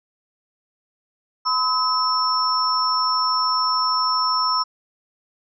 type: tone cluster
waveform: sine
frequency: 1012 / 1279 / 5400 Hz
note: B5 / D#6 / E8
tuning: +42 / +47 / +41 cents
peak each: -22 dBFS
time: 1.45-4.64 s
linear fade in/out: 20 ms
effects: none